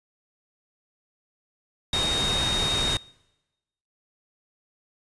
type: tone in noise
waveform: sine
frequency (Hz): 3724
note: A#7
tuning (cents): -2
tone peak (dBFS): -23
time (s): 1.93-2.97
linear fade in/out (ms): 2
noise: pink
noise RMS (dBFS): -28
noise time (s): 1.93-2.97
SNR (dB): +2
effects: noise-tail reverb RT60 1.0 s tail -24 dB re dry + resampled to 22050 Hz